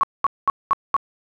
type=tone bursts; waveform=sine; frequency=1108.7 Hz; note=C#6; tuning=in tune; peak=-13 dBFS; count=5; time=0.01-0.965 s; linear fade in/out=0 ms; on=23 ms; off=210 ms; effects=none